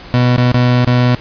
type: tone with dropouts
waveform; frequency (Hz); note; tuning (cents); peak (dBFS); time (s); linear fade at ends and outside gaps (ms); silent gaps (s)
30% pulse; 123.6; B2; +2; -6; 0.14-1.15; 0; 0.364-0.379 / 0.52-0.544 / 0.846-0.871
effects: pink hiss -34 dBFS RMS until 1.2 s + resampled to 11025 Hz